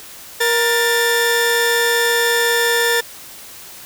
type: tone pair together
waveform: sawtooth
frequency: 470.1 / 1774.9 Hz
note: A#4 / A6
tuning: +15 / +15 cents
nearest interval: octave + major seventh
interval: 2300 cents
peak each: -13 dBFS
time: 0.4-3.01 s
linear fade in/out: 10 ms
effects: white hiss -37 dBFS RMS until 3.85 s